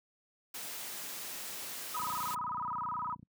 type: noise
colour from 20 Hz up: white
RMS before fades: -42 dBFS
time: 0.54-2.35 s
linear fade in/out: 5 ms
type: tone with vibrato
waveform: sine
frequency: 1112 Hz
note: C#6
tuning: 5 cents sharp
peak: -34 dBFS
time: 1.94-3.15 s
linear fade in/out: 10 ms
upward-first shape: square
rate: 19 Hz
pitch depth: 220 cents each way
type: click train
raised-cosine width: 5 ms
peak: -35 dBFS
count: 37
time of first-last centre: 2-3.229 s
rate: 29.3 Hz
effects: noise-tail reverb RT60 0.1 s tail -26 dB re dry + high-pass 150 Hz 12 dB/octave